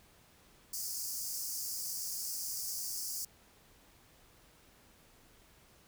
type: high-pass noise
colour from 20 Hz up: pink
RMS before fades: -39 dBFS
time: 0.73-3.25 s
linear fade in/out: 5 ms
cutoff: 4700 Hz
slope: 96 dB/octave
effects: pink hiss -63 dBFS RMS until 5.87 s